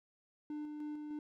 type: tone with tremolo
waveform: triangle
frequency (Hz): 299.5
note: D4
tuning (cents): +34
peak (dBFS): -37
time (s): 0.5-1.19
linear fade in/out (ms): 2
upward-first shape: square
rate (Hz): 3.3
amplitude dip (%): 30
effects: none